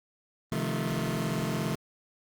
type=chord; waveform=sawtooth; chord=F dominant seventh; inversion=second; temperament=just; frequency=130.96 / 157.15 / 174.61 / 218.3 Hz; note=C3 / Eb3 / F3 / A3; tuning=+2 / +18 / 0 / -13 cents; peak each=-30 dBFS; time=0.52-1.75 s; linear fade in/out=0 ms; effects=Opus 32 kbps